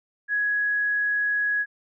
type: tone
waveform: sine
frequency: 1671 Hz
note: G#6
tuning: 10 cents sharp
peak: -21 dBFS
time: 0.28-1.66 s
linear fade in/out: 50 ms
effects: none